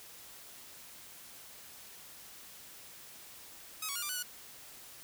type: tone with pitch steps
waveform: 5% pulse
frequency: 1267 / 1120 / 1422 / 1185 / 1489 / 1461 Hz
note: D#6 / C#6 / F6 / D6 / F#6 / F#6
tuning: +31 / +18 / +31 / +15 / +11 / -22 cents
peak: -24 dBFS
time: 3.82-4.228 s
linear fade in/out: 5 ms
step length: 68 ms
effects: white hiss -52 dBFS RMS until 5.03 s